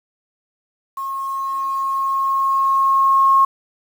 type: tone with level ramp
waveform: sine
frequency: 1083 Hz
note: C#6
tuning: 41 cents flat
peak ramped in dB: -23 to -9 dBFS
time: 0.97-3.45 s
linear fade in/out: 5 ms
effects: 7-bit